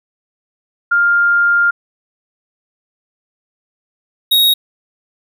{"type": "tone pair in turn", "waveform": ["sine", "square"], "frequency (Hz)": [1402, 3769], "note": ["F6", "A#7"], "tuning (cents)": [6, 18], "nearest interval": "octave + perfect fourth", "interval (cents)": 1712, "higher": "second", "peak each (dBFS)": -9, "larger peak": "neither", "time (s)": [[0.91, 1.71], [4.31, 4.54]], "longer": "first", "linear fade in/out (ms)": 10, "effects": []}